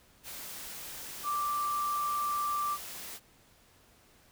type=tone in noise; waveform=sine; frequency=1174.7 Hz; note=D6; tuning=in tune; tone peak=-29 dBFS; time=1.23-2.78 s; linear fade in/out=50 ms; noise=white; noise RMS=-43 dBFS; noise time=0.23-3.2 s; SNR=+11 dB; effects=pink hiss -62 dBFS RMS until 4.31 s